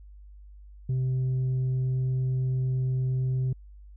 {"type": "tone", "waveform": "sine", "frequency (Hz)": 129.2, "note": "C3", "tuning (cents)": -21, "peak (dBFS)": -21, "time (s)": [0.89, 3.53], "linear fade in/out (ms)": 5, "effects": ["tanh soft clip ceiling -23 dBFS", "added 50 Hz sine -45 dBFS peak until 3.96 s"]}